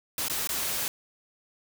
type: noise with dropouts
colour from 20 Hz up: white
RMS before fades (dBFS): -30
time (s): 0.18-0.88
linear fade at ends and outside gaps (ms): 1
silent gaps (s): 0.283-0.298 / 0.473-0.491
effects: none